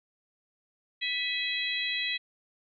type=harmonic tone with a mistuned harmonic; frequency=659 Hz; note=E5; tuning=1 cent flat; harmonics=3 / 4 / 5 / 6; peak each=-34 / -34 / -34 / -34 dBFS; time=1.01-2.18 s; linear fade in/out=20 ms; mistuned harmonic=4; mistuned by=-61 cents; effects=none